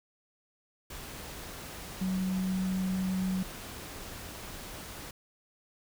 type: tone in noise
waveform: sine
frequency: 187.2 Hz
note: F#3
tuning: 20 cents sharp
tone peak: -28 dBFS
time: 2.01-3.43 s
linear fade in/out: 5 ms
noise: pink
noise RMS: -43 dBFS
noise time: 0.9-5.11 s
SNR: +12 dB
effects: none